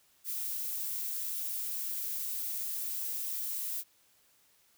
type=noise; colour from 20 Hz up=violet; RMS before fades=-36 dBFS; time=0.24-3.84 s; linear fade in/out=50 ms; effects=white hiss -67 dBFS RMS until 4.77 s